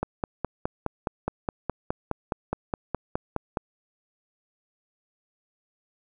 click train, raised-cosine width 1 ms, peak -12 dBFS, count 18, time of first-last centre 0.03-3.572 s, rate 4.8 Hz, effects none

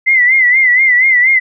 sine tone with vibrato, 2035 Hz, C7, 49 cents flat, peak -6 dBFS, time 0.06-1.4 s, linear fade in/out 20 ms, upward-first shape sine, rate 4.2 Hz, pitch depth 86 cents each way, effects none

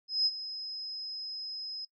sine tone with ADSR envelope, 5090 Hz, D#8, 39 cents sharp, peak -22 dBFS, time 0.08-1.85 s, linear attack 180 ms, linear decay 42 ms, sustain -14 dB, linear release 4 ms, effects noise-tail reverb RT60 0.1 s tail -23 dB re dry

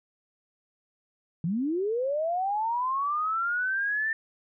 sine linear sweep, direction up, 153.7 to 1800 Hz, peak -25 dBFS, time 1.44-4.13 s, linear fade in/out 2 ms, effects none

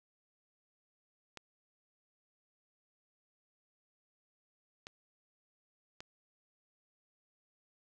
clicks, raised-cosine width 0.2 ms, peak -28 dBFS, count 3, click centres 1.373 / 4.869 / 6.005 s, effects none

